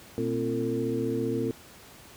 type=tone cluster; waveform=sine; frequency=120 / 229.5 / 264.4 / 342.7 / 451.2 Hz; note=B2 / A#3 / C4 / F4 / A4; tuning=-49 / -27 / +18 / -33 / +44 cents; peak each=-34 / -35 / -31 / -32 / -31 dBFS; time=0.18-1.51 s; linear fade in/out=0 ms; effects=pink hiss -50 dBFS RMS until 2.16 s + high-pass 60 Hz 12 dB/octave